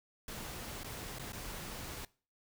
pink noise with dropouts, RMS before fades -44 dBFS, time 0.28-2.05 s, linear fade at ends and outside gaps 2 ms, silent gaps 0.834-0.844 / 1.186-1.195 / 1.322-1.331 s, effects noise-tail reverb RT60 0.4 s tail -22 dB re dry

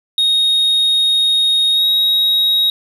sine tone with pitch glide, 3733 to 3792 Hz, A#7 to A#7, +2 to +29 cents, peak -8 dBFS, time 0.18-2.7 s, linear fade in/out 2 ms, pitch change +27 cents, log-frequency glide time 1.72-1.86 s, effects tanh soft clip ceiling -10 dBFS + 8-bit

